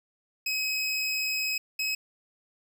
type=tone pair in turn; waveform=25% pulse; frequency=2544 / 2556 Hz; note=D#7 / D#7; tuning=+38 / +46 cents; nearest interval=unison; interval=8 cents; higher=second; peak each=-23 dBFS; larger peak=neither; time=0.46-1.58 / 1.79-1.95 s; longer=first; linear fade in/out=5 ms; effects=none